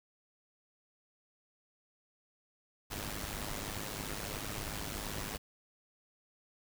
pink noise with amplitude modulation, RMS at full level -37 dBFS, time 2.9-5.38 s, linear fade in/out 20 ms, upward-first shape sine, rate 103 Hz, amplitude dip 70%, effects none

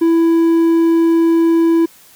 triangle tone, 331.4 Hz, E4, 9 cents sharp, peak -7 dBFS, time 0.01-1.86 s, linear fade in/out 10 ms, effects white hiss -45 dBFS RMS until 2.15 s

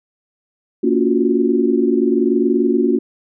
sine chord, Gb major seventh, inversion first, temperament equal with one note detuned, 233.1 / 282.7 / 349.2 / 370 Hz, Bb3 / Db4 / F4 / Gb4, 0 / +34 / 0 / 0 cents, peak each -18 dBFS, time 0.83-2.99 s, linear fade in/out 10 ms, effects none

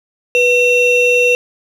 triangle ring-modulated tone, 1601 Hz, G6, 36 cents sharp, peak -4 dBFS, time 0.35-1.35 s, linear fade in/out 0 ms, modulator 1110 Hz, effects none

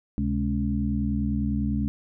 harmonic tone with a mistuned harmonic, 70.2 Hz, C#2, 22 cents sharp, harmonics 1 / 2 / 3 / 4, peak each -28 / -31 / -26 / -31 dBFS, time 0.18-1.88 s, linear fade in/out 0 ms, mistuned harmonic 2, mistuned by -130 cents, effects none

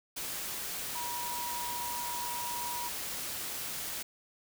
sine tone in noise, 962 Hz, B5, 46 cents flat, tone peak -37 dBFS, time 0.95-2.89 s, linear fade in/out 10 ms, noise white, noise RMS -38 dBFS, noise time 0.16-4.03 s, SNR -2 dB, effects none

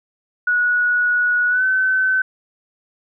sine tone with pitch glide, 1462 to 1524.1 Hz, F#6 to G6, -21 to -49 cents, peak -14 dBFS, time 0.47-2.22 s, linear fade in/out 5 ms, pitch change +72 cents, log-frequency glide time 1.49-1.64 s, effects none

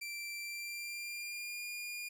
sawtooth tone with pitch glide, 2349 to 2422 Hz, D7 to D#7, 0 to -47 cents, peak -37 dBFS, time 0.01-2.09 s, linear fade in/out 10 ms, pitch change +53 cents, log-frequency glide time 0.41-1.64 s, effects none

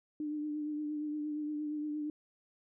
sine tone with vibrato, 300 Hz, D4, 37 cents sharp, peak -34 dBFS, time 0.2-2.1 s, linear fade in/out 2 ms, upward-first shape triangle, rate 8.6 Hz, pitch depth 32 cents each way, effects none

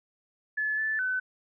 sine tone with pitch steps, 1723 / 1750 / 1511 Hz, A6 / A6 / F#6, -37 / -10 / +36 cents, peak -26 dBFS, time 0.57-1.2 s, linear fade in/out 10 ms, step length 210 ms, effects none

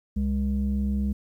sine tone pair together, 68.02 / 204.3 Hz, C#2 / G#3, -32 / -28 cents, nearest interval octave + perfect fifth, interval 1904 cents, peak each -24 dBFS, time 0.16-1.13 s, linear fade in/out 10 ms, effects tanh soft clip ceiling -19 dBFS + 10-bit

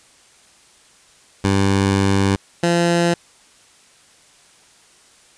15% pulse tone pair in turn, 98 / 171.53 Hz, G2 / F3, 0 / -31 cents, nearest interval minor seventh, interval 969 cents, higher second, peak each -8 dBFS, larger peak neither, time 1.44-2.36 / 2.63-3.14 s, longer first, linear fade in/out 5 ms, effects white hiss -51 dBFS RMS until 5.37 s + resampled to 22050 Hz

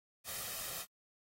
white noise with comb filter, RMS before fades -42 dBFS, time 0.24-0.86 s, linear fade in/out 50 ms, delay 1.6 ms, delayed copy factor +0.55, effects AAC 48 kbps

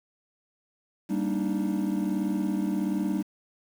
triangle chord, Eb major seventh, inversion first, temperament equal with one note detuned, 196 / 233.1 / 289.8 / 311.1 Hz, G3 / Bb3 / D4 / Eb4, 0 / 0 / -23 / 0 cents, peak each -26 / -31 / -30 / -28 dBFS, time 1.09-3.23 s, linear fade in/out 20 ms, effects tanh soft clip ceiling -15 dBFS + 8-bit

